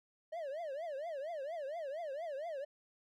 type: tone with vibrato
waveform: triangle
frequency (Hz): 607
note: D#5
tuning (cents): -43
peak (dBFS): -37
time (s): 0.32-2.65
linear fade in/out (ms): 10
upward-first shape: triangle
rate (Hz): 4.3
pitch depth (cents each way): 270
effects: none